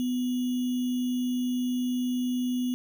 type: tone with sample-and-hold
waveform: sine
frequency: 249.4 Hz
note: B3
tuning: 17 cents sharp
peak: -25 dBFS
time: 0-2.74 s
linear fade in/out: 0 ms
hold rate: 3150 Hz
effects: none